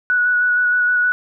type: tone with vibrato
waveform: sine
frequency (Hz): 1470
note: F#6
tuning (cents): -12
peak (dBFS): -13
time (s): 0.1-1.12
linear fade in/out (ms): 0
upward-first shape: square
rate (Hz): 6.4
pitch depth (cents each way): 11
effects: none